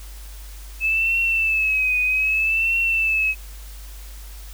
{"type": "tone with vibrato", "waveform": "sine", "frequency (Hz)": 2602, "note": "E7", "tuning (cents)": -23, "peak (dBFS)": -17, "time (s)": [0.8, 3.35], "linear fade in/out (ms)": 50, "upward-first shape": "triangle", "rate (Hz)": 0.63, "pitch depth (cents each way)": 82, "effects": ["added 50 Hz sine -35 dBFS peak until 4.53 s", "white hiss -45 dBFS RMS until 4.53 s"]}